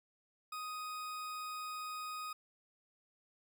40% pulse tone, 1249 Hz, D#6, 6 cents sharp, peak -40 dBFS, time 0.52-2.33 s, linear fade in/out 5 ms, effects none

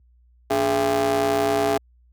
30% pulse ring-modulated tone, 128.9 Hz, C3, 26 cents flat, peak -13 dBFS, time 0.5-1.78 s, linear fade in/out 10 ms, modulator 545 Hz, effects added 60 Hz sine -47 dBFS peak until 2.12 s + high-pass 80 Hz 12 dB/octave

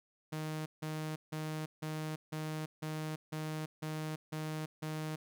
sawtooth tone bursts, 155.56 Hz, D#3, in tune, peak -33 dBFS, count 10, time 0.32-5.16 s, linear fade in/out 10 ms, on 340 ms, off 160 ms, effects none

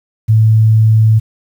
sine tone, 110 Hz, A2, in tune, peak -5 dBFS, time 0.28-1.2 s, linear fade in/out 20 ms, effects 7-bit

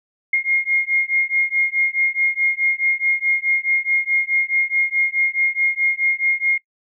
sine beating tone pair, 2135 / 2139.7 Hz, C7 / C7, +34 / +38 cents, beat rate 4.7 Hz, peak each -19 / -19 dBFS, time 0.33-6.58 s, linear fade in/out 5 ms, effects noise-tail reverb RT60 0.1 s tail -23 dB re dry

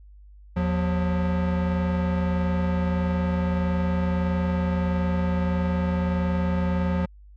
square tone pair together, 79.84 / 179.1 Hz, D#2 / F3, +45 / +44 cents, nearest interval octave + major second, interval 1399 cents, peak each -27 / -24 dBFS, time 0.56-7.06 s, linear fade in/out 10 ms, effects added 50 Hz sine -45 dBFS peak until 7.36 s + low-pass 2000 Hz 12 dB/octave

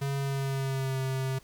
square tone with pitch glide, 138.59 to 132.48 Hz, C#3 to C3, 0 to +22 cents, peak -29 dBFS, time 0.01-1.39 s, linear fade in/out 10 ms, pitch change -78 cents, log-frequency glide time 0.17-0.99 s, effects pink hiss -58 dBFS RMS until 1.43 s

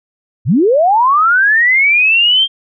sine linear sweep, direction up, 87.31 to 3209 Hz, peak -7 dBFS, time 0.45-2.48 s, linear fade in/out 50 ms, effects none

